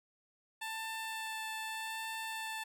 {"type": "tone with vibrato", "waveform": "15% pulse", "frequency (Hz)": 885, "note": "A5", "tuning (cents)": 10, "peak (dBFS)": -32, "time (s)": [0.61, 2.64], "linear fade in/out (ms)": 10, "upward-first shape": "sine", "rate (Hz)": 0.82, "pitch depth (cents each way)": 10, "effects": []}